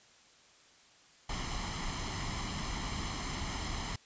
pink noise with comb filter, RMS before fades -37 dBFS, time 1.29-3.96 s, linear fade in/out 5 ms, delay 0.97 ms, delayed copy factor +0.6, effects white hiss -61 dBFS RMS until 4.05 s + resampled to 16000 Hz

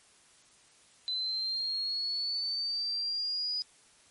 sine linear sweep, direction up, 4017 to 4951 Hz, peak -30 dBFS, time 1.08-3.62 s, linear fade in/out 0 ms, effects white hiss -61 dBFS RMS until 4.1 s + MP3 48 kbps

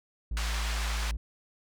triangle tone, 55 Hz, A1, in tune, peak -27 dBFS, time 0.31-1.17 s, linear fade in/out 5 ms
pink band-pass noise, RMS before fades -37 dBFS, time 0.37-1.11 s, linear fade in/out 0 ms, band 960 to 6700 Hz, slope 12 dB/octave
effects none

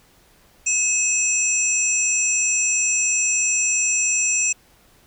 sine tone cluster, 2587 / 5900 / 7230 / 7570 Hz, E7 / F#8 / A8 / A#8, -33 / -6 / +46 / +26 cents, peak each -23 dBFS, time 0.66-4.53 s, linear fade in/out 10 ms, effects pink hiss -55 dBFS RMS until 5.06 s

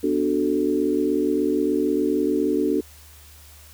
sine chord, B minor seventh, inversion none, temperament equal, 246.9 / 293.7 / 370 / 440 Hz, B3 / D4 / F#4 / A4, 0 / 0 / 0 / 0 cents, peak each -28 / -22 / -24 / -25 dBFS, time 0.03-2.81 s, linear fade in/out 10 ms, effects added 75 Hz sine -47 dBFS peak until 3.73 s + white hiss -49 dBFS RMS until 3.73 s

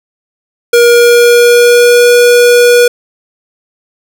square tone with pitch glide, 475.1 to 483.7 Hz, A#4 to B4, +33 to -36 cents, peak -3 dBFS, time 0.73-2.88 s, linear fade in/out 5 ms, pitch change +31 cents, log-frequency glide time 0.85-2.11 s, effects none

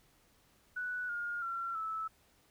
sine tone with pitch steps, 1480 / 1420.5 / 1363.5 / 1308.7 Hz, F#6 / F6 / F6 / E6, 0 / +29 / -42 / -13 cents, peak -35 dBFS, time 0.76-2.08 s, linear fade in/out 10 ms, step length 330 ms, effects pink hiss -68 dBFS RMS until 2.5 s

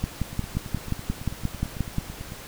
two click trains, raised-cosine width 5 ms, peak -12 / -23 dBFS, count 12 / 19, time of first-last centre 0.04-1.983 / 0.33-2.321 s, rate 5.66 / 9.04 Hz, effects pink hiss -41 dBFS RMS until 2.47 s

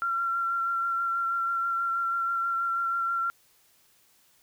sine tone with vibrato, 1367 Hz, F6, 37 cents flat, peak -25 dBFS, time 0.02-3.3 s, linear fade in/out 0 ms, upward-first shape sine, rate 6.2 Hz, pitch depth 17 cents each way, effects white hiss -63 dBFS RMS until 4.42 s

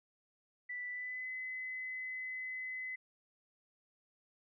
sine tone with pitch glide, 1975.5 to 2025 Hz, B6 to B6, 0 to +43 cents, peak -39 dBFS, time 0.69-2.96 s, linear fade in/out 10 ms, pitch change +43 cents, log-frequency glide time 0.9-1.27 s, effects none

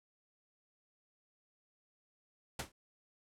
pink noise with exponential decay, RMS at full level -34 dBFS, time 2.59-2.72 s, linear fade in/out 5 ms, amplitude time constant 28 ms, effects low-pass 11000 Hz 12 dB/octave

